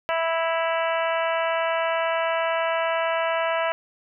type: harmonic tone with a mistuned harmonic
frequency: 328.9 Hz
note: E4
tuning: 4 cents flat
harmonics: 2 / 3 / 4 / 5 / 6 / 7 / 8 / 9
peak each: -24 / -28 / -30 / -32 / -34 / -35 / -36 / -37 dBFS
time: 0.09-3.72 s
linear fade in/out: 0 ms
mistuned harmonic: 8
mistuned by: +22 cents
effects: none